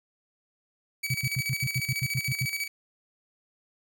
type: tone with tremolo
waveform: sawtooth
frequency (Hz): 2279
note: C#7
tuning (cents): +47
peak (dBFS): -24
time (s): 1.03-2.68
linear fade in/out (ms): 10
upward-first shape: square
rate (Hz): 14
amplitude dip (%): 60
type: tone bursts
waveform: sine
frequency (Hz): 130.81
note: C3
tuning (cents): 0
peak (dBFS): -25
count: 11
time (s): 1.1-2.456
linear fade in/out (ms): 5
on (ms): 46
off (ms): 85
effects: none